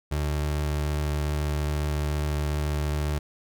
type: tone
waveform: 30% pulse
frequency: 74.4 Hz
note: D2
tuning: 23 cents sharp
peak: -22 dBFS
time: 0.11-3.19 s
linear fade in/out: 10 ms
effects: none